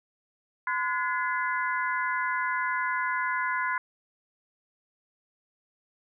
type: harmonic tone with a mistuned harmonic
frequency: 340 Hz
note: F4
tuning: 46 cents flat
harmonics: 3 / 4 / 5 / 6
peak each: -29 / -31 / -33 / -35 dBFS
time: 0.67-3.78 s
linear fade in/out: 2 ms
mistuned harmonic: 4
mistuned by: +110 cents
effects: none